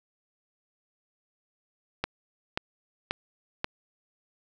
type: click train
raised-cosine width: 0.3 ms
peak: -11 dBFS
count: 4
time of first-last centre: 2.04-3.644 s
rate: 1.87 Hz
effects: none